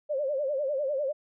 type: tone with vibrato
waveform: sine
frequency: 562 Hz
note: C#5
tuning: 24 cents sharp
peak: -26 dBFS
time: 0.09-1.13 s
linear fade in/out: 20 ms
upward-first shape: sine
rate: 10 Hz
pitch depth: 130 cents each way
effects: none